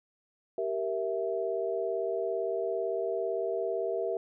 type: chord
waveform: sine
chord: E diminished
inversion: first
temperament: equal with one note detuned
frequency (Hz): 388.4 / 466.2 / 659.3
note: G4 / Bb4 / E5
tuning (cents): -16 / 0 / 0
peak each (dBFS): -33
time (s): 0.58-4.17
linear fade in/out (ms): 2
effects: none